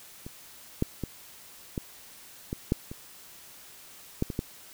clicks, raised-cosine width 3 ms, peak -26 / -11 / -18 / -17 / -18 / -10 / -25 / -12 / -20 / -15 dBFS, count 10, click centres 0.265 / 0.824 / 1.037 / 1.778 / 2.529 / 2.721 / 2.915 / 4.224 / 4.302 / 4.391 s, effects white hiss -50 dBFS RMS until 4.73 s

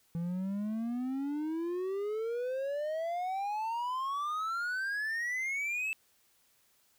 triangle exponential sweep, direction up, 165.6 to 2648 Hz, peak -30 dBFS, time 0.15-5.93 s, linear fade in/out 0 ms, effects white hiss -69 dBFS RMS until 6.98 s

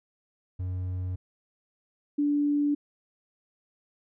triangle / sine tone pair in turn, 91.6 / 290.8 Hz, F#2 / D4, -17 / -17 cents, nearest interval octave + minor sixth, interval 2000 cents, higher second, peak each -27 / -22 dBFS, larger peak second, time 0.59-1.16 / 2.18-2.75 s, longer neither, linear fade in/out 10 ms, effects none

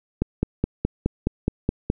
click train, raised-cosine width 3 ms, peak -7 dBFS, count 9, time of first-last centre 0.22-1.901 s, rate 4.76 Hz, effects none

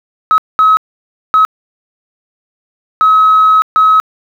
sine tone bursts at uneven times, 1280 Hz, D#6, 49 cents sharp, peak -3 dBFS, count 5, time 0.31-0.38 / 0.59-0.77 / 1.34-1.45 / 3.01-3.62 / 3.76-4 s, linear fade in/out 0 ms, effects tanh soft clip ceiling -1 dBFS + 7-bit

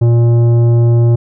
sine tone with tanh clipping, 117.8 Hz, A#2, 19 cents sharp, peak -8 dBFS, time 0.01-1.16 s, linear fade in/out 10 ms, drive 11 dB, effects none

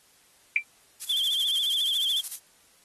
sine tone with exponential decay, 2349 Hz, D7, in tune, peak -15 dBFS, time 0.56-0.64 s, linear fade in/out 2 ms, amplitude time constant 17 ms
violet noise with tremolo, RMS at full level -30 dBFS, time 1.01-2.39 s, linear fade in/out 10 ms, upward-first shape square, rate 13 Hz, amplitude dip 70%
sine tone with vibrato, 3322 Hz, G#7, in tune, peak -23 dBFS, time 1.09-2.21 s, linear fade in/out 10 ms, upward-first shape sine, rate 14 Hz, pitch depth 100 cents each way
effects white hiss -60 dBFS RMS until 2.84 s + AAC 32 kbps

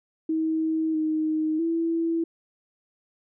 sine tone with pitch steps, 318.8 / 312.3 / 331 Hz, D#4 / D#4 / E4, +42 / +7 / +7 cents, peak -22 dBFS, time 0.29-2.24 s, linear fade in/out 5 ms, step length 650 ms, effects none

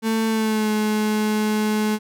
35% pulse tone with pitch glide, 222.8 to 213.6 Hz, A3 to G#3, +22 to +49 cents, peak -17 dBFS, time 0.02-1.99 s, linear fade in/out 50 ms, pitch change -73 cents, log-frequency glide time 0.28-0.7 s, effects none

